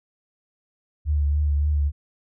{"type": "tone with vibrato", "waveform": "sine", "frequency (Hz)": 73.42, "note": "D2", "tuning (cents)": 0, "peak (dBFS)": -18, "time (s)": [1.05, 1.92], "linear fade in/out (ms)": 50, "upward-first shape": "triangle", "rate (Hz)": 3.5, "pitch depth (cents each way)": 42, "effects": []}